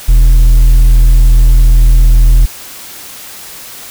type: tone with hard clipping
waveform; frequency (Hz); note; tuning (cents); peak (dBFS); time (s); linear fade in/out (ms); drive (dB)
sine; 41.2; E1; 0; -3; 0.08-2.46; 10; 4
effects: white hiss -29 dBFS RMS until 3.9 s